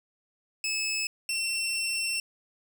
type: tone pair in turn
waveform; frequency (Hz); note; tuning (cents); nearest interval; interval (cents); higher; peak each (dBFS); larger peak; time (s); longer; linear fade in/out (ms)
20% pulse; 2600 / 2705; E7 / E7; -24 / +44; minor second; 68; second; -23; neither; 0.64-1.07 / 1.29-2.2; second; 2
effects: none